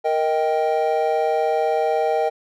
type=chord; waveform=triangle; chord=Eb major; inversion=second; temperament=equal with one note detuned; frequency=466.2 / 628 / 784 Hz; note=Bb4 / Eb5 / G5; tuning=0 / +16 / 0 cents; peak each=-20 dBFS; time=0.04-2.3 s; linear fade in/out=20 ms; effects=none